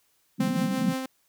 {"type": "band-pass noise", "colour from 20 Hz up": "white", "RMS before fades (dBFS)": -27, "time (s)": [0.38, 0.94], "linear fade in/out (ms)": 20, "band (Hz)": [160, 240], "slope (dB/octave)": 48}
{"type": "tone with tremolo", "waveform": "sawtooth", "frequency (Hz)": 261.6, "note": "C4", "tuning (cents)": 0, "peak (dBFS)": -23, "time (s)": [0.4, 1.06], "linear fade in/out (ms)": 5, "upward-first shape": "sine", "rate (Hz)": 6, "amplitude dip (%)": 40}
{"effects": ["white hiss -68 dBFS RMS until 1.28 s"]}